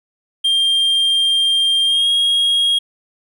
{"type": "tone with pitch glide", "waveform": "triangle", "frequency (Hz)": [3193, 3275], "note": ["G7", "G#7"], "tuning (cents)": [31, -25], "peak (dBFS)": -11, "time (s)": [0.44, 2.79], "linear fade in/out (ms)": 10, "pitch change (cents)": 44, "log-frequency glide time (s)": [1.85, 2.09], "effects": []}